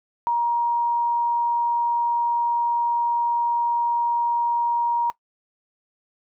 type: tone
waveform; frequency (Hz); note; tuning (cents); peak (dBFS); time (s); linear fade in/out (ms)
sine; 945; A#5; +23; -18; 0.27-5.1; 0
effects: noise-tail reverb RT60 0.1 s tail -19 dB re dry

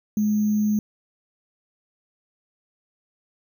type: tone with sample-and-hold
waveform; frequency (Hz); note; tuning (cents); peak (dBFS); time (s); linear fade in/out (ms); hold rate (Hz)
sine; 210.7; G#3; +25; -18; 0.17-0.79; 2; 6300
effects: none

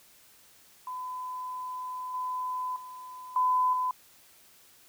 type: tone with level steps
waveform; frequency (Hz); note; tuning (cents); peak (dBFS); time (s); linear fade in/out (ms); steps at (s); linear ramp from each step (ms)
sine; 1009; B5; +37; -34 / -30 / -41 / -22 / -26; 0.87-3.91; 2; 2.14 / 2.76 / 3.36 / 3.73; 2
effects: white hiss -58 dBFS RMS until 4.88 s

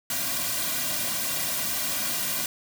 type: noise with comb filter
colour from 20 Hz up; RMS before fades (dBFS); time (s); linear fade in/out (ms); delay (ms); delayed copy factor
white; -28; 0.1-2.46; 2; 2.3; -0.9
effects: none

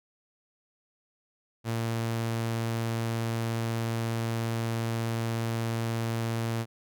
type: tone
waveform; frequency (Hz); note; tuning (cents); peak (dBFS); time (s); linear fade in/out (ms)
sawtooth; 114.6; A#2; -29; -24; 1.64-6.66; 50
effects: none

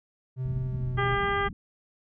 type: tone with pitch glide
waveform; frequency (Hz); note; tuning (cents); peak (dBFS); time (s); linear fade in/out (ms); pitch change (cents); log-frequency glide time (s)
triangle; 128.9 to 124.65; C3 to B2; -26 to +16; -26; 0.36-1.18; 50; -58; 0.62-1.04
type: low-pass noise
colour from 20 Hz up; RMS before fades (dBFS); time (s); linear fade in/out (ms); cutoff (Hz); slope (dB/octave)
pink; -36; 0.45-1.53; 2; 240; 48
type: harmonic tone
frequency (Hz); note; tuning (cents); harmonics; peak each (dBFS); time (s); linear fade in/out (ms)
400.4; G4; +37; 1 / 2 / 3 / 4 / 5 / 6 / 7 / 8; -30 / -32 / -29 / -32 / -33 / -47 / -48 / -41; 0.97-1.49; 20
effects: none

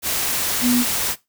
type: tone in noise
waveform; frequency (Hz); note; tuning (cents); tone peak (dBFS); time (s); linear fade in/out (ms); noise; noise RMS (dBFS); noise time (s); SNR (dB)
sine; 244.6; B3; -16; -15; 0.61-0.85; 50; white; -22; 0.02-1.16; +4
effects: noise-tail reverb RT60 0.2 s tail -18 dB re dry

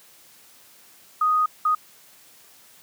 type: tone bursts at uneven times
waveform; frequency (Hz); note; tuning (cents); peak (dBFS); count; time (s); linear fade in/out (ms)
sine; 1244.5; D#6; 0; -17; 2; 1.21-1.46 / 1.65-1.75; 5
effects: white hiss -52 dBFS RMS until 2.82 s + high-pass 100 Hz 12 dB/octave

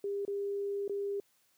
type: tone with dropouts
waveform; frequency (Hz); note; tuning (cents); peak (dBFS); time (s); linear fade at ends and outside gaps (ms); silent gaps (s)
sine; 401.4; G4; +41; -32; 0.04-1.2; 2; 0.251-0.278 / 0.879-0.895
effects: white hiss -71 dBFS RMS until 1.57 s + high-pass 100 Hz 12 dB/octave

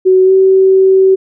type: tone with pitch glide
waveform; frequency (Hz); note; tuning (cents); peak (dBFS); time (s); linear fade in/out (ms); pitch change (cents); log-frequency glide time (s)
sine; 374 to 381.4; F#4 to G4; +19 to -47; -4; 0.05-1.16; 20; +34; 0.24-0.32
effects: none

